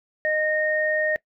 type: tone pair together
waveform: sine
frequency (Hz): 617 / 1848.9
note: D#5 / A#6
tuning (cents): -15 / -15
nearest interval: octave + perfect fifth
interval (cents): 1900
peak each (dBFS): -23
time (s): 0.25-1.16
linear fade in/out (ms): 0
effects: noise-tail reverb RT60 0.1 s tail -21 dB re dry